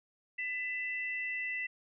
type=tone pair together; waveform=sine; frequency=2000 / 2670 Hz; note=B6 / E7; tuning=+21 / +22 cents; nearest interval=perfect fourth; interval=501 cents; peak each=-35 / -39 dBFS; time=0.38-1.67 s; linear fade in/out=10 ms; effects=none